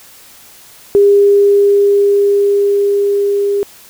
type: tone with level ramp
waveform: sine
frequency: 403.5 Hz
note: G#4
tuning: 50 cents flat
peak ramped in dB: -4 to -11 dBFS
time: 0.95-3.63 s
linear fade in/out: 0 ms
effects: white hiss -40 dBFS RMS until 3.89 s